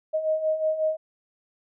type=beating tone pair; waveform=sine; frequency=623 / 628.5 Hz; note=D#5 / D#5; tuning=+2 / +17 cents; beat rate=5.5 Hz; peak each=-29 / -23 dBFS; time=0.13-0.97 s; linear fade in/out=20 ms; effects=none